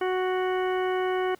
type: harmonic tone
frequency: 370 Hz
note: F#4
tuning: in tune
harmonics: 1 / 2 / 3 / 4 / 5 / 6 / 8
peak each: -25 / -31 / -35 / -37 / -39 / -41 / -43 dBFS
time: 0.01-1.35 s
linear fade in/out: 5 ms
effects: pink hiss -58 dBFS RMS until 1.39 s